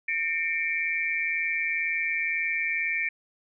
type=tone cluster; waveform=sine; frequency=1818 / 2175 / 2337 Hz; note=A#6 / C#7 / D7; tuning=-44 / -33 / -9 cents; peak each=-31 / -32 / -27 dBFS; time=0.08-3.09 s; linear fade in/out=5 ms; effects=none